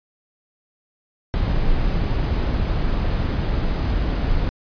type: noise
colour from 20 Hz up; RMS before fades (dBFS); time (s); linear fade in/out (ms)
brown; -20; 1.34-4.49; 0
effects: resampled to 11025 Hz